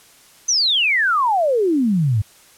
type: exponential sweep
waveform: sine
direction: down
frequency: 6310 to 98 Hz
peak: -14 dBFS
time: 0.48-2.22 s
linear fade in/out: 10 ms
effects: white hiss -49 dBFS RMS until 2.57 s + low-pass 12000 Hz 12 dB/octave